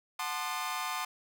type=chord; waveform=sawtooth; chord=F# diminished seventh; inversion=none; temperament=equal with one note detuned; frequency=740 / 880 / 1046.5 / 1214 Hz; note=F#5 / A5 / C6 / Eb6; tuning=0 / 0 / 0 / -43 cents; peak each=-37 / -36 / -34 / -34 dBFS; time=0.19-1.05 s; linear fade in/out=5 ms; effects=none